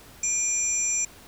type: tone cluster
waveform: sine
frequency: 2397 / 5910 / 7340 Hz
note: D7 / F#8 / A#8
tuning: +35 / -3 / -28 cents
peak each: -34 / -27 / -25 dBFS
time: 0.23-1.05 s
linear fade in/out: 5 ms
effects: pink hiss -49 dBFS RMS until 1.27 s